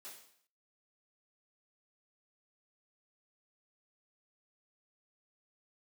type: noise with exponential decay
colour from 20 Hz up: white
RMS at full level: -43 dBFS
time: 0.05-0.47 s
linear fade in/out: 0 ms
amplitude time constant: 90 ms
effects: noise-tail reverb RT60 0.5 s tail -19 dB re dry + high-pass 200 Hz 12 dB/octave